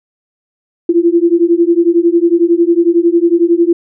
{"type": "beating tone pair", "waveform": "sine", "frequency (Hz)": [335.6, 346.6], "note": ["E4", "F4"], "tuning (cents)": [31, -13], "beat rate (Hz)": 11, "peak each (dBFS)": -10, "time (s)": [0.89, 3.73], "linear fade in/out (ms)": 5, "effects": []}